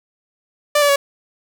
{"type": "tone with pitch steps", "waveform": "sawtooth", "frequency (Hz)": [590, 575.9, 562.1], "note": ["D5", "D5", "C#5"], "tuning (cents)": [8, -34, 24], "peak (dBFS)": -8, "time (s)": [0.75, 0.96], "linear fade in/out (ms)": 5, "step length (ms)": 70, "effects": []}